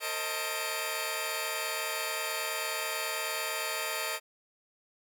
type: tone cluster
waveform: 10% pulse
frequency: 454.7 / 529 / 629 / 880 / 2353 Hz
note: A#4 / C5 / D#5 / A5 / D7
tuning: -43 / +19 / +19 / 0 / +3 cents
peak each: -31 / -33 / -27 / -34 / -28 dBFS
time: 0-4.2 s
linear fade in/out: 50 ms
effects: none